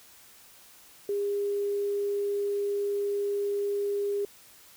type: tone with quantisation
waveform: sine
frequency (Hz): 405.2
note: G#4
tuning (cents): -43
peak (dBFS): -26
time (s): 1.09-4.25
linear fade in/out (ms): 2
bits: 9
effects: white hiss -54 dBFS RMS until 4.76 s